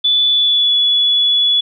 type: tone with pitch glide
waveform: sine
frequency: 3472 to 3412 Hz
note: A7 to G#7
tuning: -24 to +46 cents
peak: -10 dBFS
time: 0.04-1.61 s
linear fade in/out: 10 ms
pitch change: -30 cents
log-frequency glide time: 0.27-0.75 s
effects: none